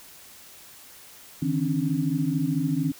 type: tone cluster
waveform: sine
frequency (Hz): 147.2 / 161 / 266.5 / 290.8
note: D3 / E3 / C4 / D4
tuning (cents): +4 / -41 / +32 / -17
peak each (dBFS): -30 / -27 / -26 / -30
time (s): 1.42-2.92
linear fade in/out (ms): 5
effects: white hiss -48 dBFS RMS until 2.99 s